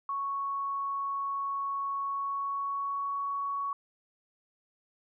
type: tone with pitch glide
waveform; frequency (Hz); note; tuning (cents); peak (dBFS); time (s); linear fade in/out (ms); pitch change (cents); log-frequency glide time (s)
sine; 1108.7 to 1118.3; C#6 to C#6; 0 to +15; -30; 0.09-3.73; 2; +15; 2.03-3.18
effects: none